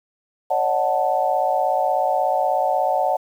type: chord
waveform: sine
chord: D# half-diminished seventh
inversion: third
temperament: equal with one note detuned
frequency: 554.4 / 610.9 / 740 / 880 Hz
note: C#5 / D#5 / F#5 / A5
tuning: 0 / -32 / 0 / 0 cents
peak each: -24 / -24 / -20 / -24 dBFS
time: 0.5-3.17 s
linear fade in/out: 10 ms
effects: 8-bit